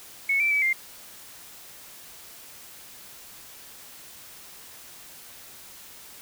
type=tone with pitch steps; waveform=sine; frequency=2204 / 2335 / 2289 / 2104 Hz; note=C#7 / D7 / D7 / C7; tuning=-11 / -11 / -45 / +9 cents; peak=-20 dBFS; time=0.29-0.73 s; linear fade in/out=5 ms; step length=110 ms; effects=white hiss -46 dBFS RMS until 6.21 s